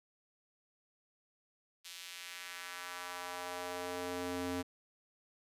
square tone with high-pass filter sweep, 89.2 Hz, F2, 37 cents sharp, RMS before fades -42 dBFS, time 1.84-4.63 s, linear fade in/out 20 ms, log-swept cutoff 3500 to 230 Hz, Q 1.2, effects resampled to 32000 Hz

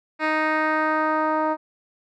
10% pulse tone with low-pass filter sweep, 311.1 Hz, D#4, in tune, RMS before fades -22 dBFS, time 0.19-1.57 s, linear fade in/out 50 ms, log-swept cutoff 2600 to 930 Hz, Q 1.6, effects none

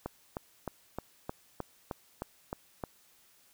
click train, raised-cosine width 1 ms, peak -21 dBFS, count 10, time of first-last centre 0.06-2.838 s, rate 3.24 Hz, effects white hiss -64 dBFS RMS until 3.53 s

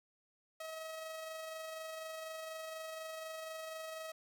sawtooth tone with amplitude modulation, 639 Hz, D#5, 46 cents sharp, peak -38 dBFS, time 0.6-4.12 s, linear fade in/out 5 ms, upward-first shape sine, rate 24.1 Hz, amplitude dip 30%, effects none

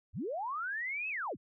sine linear two-way sweep, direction up then down, 49.18 to 2637 to 49.18 Hz, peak -34 dBFS, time 0.13-1.37 s, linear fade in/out 50 ms, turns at 1.09 s, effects none

